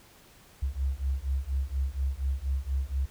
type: beating tone pair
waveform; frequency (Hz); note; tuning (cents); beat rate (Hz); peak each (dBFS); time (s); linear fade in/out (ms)
sine; 65.41 / 69.61; C2 / C#2; 0 / +8; 4.2; -30; 0.62-3.06; 10
effects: pink hiss -56 dBFS RMS until 3.1 s